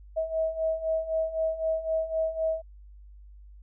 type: beating tone pair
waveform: sine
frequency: 640 / 643.9 Hz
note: D#5 / E5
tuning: +49 / -41 cents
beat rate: 3.9 Hz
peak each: -31 / -27 dBFS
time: 0.16-2.62 s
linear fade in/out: 20 ms
effects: added 50 Hz sine -46 dBFS peak until 3.62 s